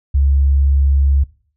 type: tone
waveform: sine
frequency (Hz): 69.3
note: C#2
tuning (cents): 0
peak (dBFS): -10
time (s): 0.14-1.24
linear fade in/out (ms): 10
effects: noise-tail reverb RT60 0.5 s tail -20 dB re dry